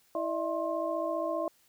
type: tone cluster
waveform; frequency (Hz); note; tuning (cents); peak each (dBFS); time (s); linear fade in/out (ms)
sine; 327.5 / 601 / 656 / 1061; E4 / D5 / E5 / C6; -11 / +40 / -9 / +24; -36 / -34 / -33 / -37; 0.15-1.48; 2
effects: white hiss -66 dBFS RMS until 1.68 s